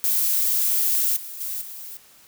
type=noise with level steps; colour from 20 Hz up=violet; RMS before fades=-21 / -36 / -29 / -37 dBFS; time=0.04-1.97 s; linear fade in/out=0 ms; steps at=1.16 / 1.4 / 1.61 s; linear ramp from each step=10 ms; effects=white hiss -52 dBFS RMS until 2.27 s